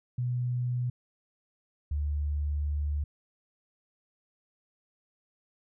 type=tone pair in turn; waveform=sine; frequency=123.47 / 73.42 Hz; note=B2 / D2; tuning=0 / 0 cents; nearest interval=major sixth; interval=900 cents; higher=first; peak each=-27 dBFS; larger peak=neither; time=0.18-0.9 / 1.91-3.04 s; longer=second; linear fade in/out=5 ms; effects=none